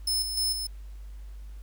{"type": "tone with tremolo", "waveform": "sawtooth", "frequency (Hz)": 5230, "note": "E8", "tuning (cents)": -15, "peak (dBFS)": -22, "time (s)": [0.07, 0.67], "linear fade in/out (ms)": 5, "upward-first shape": "square", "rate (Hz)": 3.3, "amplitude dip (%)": 50, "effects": ["added 50 Hz sine -39 dBFS peak until 1.62 s", "pink hiss -62 dBFS RMS until 1.62 s"]}